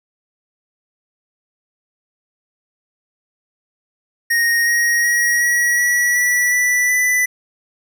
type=tone with pitch steps; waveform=square; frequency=1865 / 1882.3 / 1899.8 / 1917.4 / 1935.2 / 1953.2 / 1971.3 / 1989.6 Hz; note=A#6 / A#6 / A#6 / A#6 / B6 / B6 / B6 / B6; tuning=0 / +16 / +32 / +48 / -36 / -20 / -4 / +12 cents; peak=-14 dBFS; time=4.3-7.26 s; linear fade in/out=10 ms; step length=370 ms; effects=none